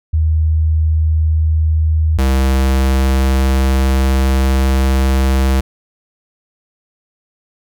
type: tone pair in turn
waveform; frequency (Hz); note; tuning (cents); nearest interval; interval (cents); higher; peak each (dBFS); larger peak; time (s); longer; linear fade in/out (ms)
sine / square; 78.8 / 66.26; D#2 / C2; +23 / +22; minor third; 301; first; -10 / -11; first; 0.13-2.18 / 2.18-5.61; second; 10
effects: none